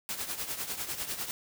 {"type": "noise with tremolo", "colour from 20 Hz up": "white", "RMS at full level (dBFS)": -33, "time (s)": [0.09, 1.31], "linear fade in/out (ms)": 0, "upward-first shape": "triangle", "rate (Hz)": 10, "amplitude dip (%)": 75, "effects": []}